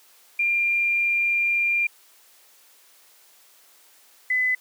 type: tone pair in turn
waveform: sine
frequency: 2392 / 2011 Hz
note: D7 / B6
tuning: +31 / +31 cents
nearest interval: minor third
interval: 300 cents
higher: first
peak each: -19 dBFS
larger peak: neither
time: 0.39-1.87 / 4.3-4.55 s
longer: first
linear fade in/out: 5 ms
effects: white hiss -55 dBFS RMS until 4.6 s + high-pass 400 Hz 12 dB/octave